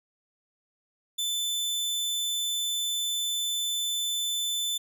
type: tone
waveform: sawtooth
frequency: 3520 Hz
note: A7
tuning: in tune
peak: -24 dBFS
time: 1.18-4.78 s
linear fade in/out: 10 ms
effects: none